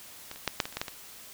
clicks, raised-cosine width 0.2 ms, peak -21 / -27 / -9 / -7 / -18 / -27 / -14 / -12 / -19 dBFS, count 9, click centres 0.314 / 0.36 / 0.477 / 0.602 / 0.655 / 0.726 / 0.77 / 0.815 / 0.882 s, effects white hiss -48 dBFS RMS until 1.33 s

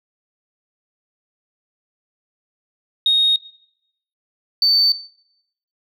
sine tone pair in turn, 3729 / 4548 Hz, A#7 / C#8, 0 / +44 cents, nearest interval minor third, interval 344 cents, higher second, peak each -11 dBFS, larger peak neither, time 3.06-3.36 / 4.62-4.92 s, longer neither, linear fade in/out 2 ms, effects noise-tail reverb RT60 0.8 s tail -21 dB re dry + tanh soft clip ceiling -8 dBFS

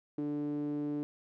sawtooth tone with band-pass filter, 146.83 Hz, D3, in tune, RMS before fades -35 dBFS, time 0.18-1.03 s, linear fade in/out 0 ms, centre 330 Hz, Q 9.2, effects none

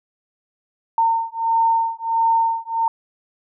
sine beating tone pair, 910 / 911.5 Hz, A#5 / A#5, -42 / -39 cents, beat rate 1.5 Hz, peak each -19 dBFS, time 0.98-2.88 s, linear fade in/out 2 ms, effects none

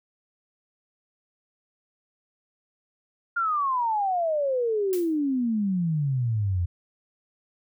sine exponential sweep, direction down, 1420 to 84.6 Hz, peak -22 dBFS, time 3.36-6.66 s, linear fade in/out 10 ms
blue noise with exponential decay, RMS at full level -34 dBFS, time 4.93-5.19 s, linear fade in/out 0 ms, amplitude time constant 55 ms
effects none

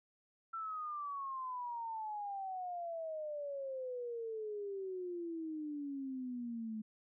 sine exponential sweep, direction down, 1347 to 214.5 Hz, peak -39 dBFS, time 0.53-6.82 s, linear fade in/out 10 ms, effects none

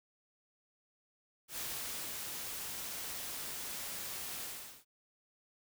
white noise with ADSR envelope, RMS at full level -40 dBFS, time 1.48-4.85 s, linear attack 96 ms, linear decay 600 ms, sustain -2 dB, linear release 430 ms, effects none

